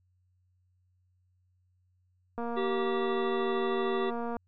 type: click train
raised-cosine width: 1 ms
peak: -23 dBFS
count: 468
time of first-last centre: 2.38-4.367 s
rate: 235 Hz
type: harmonic tone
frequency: 387.3 Hz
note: G4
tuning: 21 cents flat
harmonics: 1 / 3 / 5 / 7 / 9 / 10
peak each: -29 / -38 / -42 / -48 / -46 / -52 dBFS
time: 2.56-4.11 s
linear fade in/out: 20 ms
effects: added 91 Hz sine -67 dBFS peak until 4.47 s